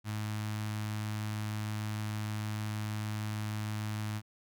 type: tone with notch filter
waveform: sawtooth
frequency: 106.5 Hz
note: G#2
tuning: 44 cents sharp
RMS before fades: -36 dBFS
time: 0.04-4.22 s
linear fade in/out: 50 ms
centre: 470 Hz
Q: 0.81
effects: none